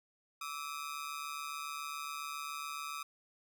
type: ring-modulated tone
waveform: sawtooth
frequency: 1234 Hz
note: D#6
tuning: 15 cents flat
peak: -33 dBFS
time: 0.41-3.03 s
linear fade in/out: 5 ms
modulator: 73.6 Hz
effects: none